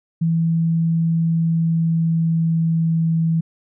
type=tone with pitch glide; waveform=sine; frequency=164.81 to 163.48 Hz; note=E3 to E3; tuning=0 to -14 cents; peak=-15 dBFS; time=0.21-3.41 s; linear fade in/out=10 ms; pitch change=-14 cents; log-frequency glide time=1.26-3.1 s; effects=none